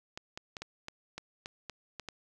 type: clicks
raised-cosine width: 0.2 ms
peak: -23 dBFS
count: 10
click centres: 0.175 / 0.375 / 0.568 / 0.62 / 0.884 / 1.18 / 1.459 / 1.697 / 1.997 / 2.087 s
effects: none